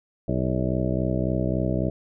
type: harmonic tone with a mistuned harmonic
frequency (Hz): 63.6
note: C2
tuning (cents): -48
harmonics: 1 / 2 / 3 / 4 / 5 / 6 / 7 / 8 / 9 / 10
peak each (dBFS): -30 / -27 / -28 / -33 / -30 / -34 / -39 / -38 / -32 / -33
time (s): 0.28-1.9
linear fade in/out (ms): 5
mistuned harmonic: 7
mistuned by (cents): -57
effects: none